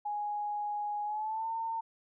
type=tone with pitch glide; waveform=sine; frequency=830.6 to 905.8 Hz; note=G#5 to A#5; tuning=0 to -50 cents; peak=-32 dBFS; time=0.05-1.81 s; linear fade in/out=10 ms; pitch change=+150 cents; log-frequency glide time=1.04-1.5 s; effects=none